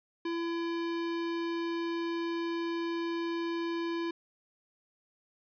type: tone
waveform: square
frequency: 336.7 Hz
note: E4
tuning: 37 cents sharp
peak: -32 dBFS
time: 0.25-4.11 s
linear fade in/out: 5 ms
effects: resampled to 11025 Hz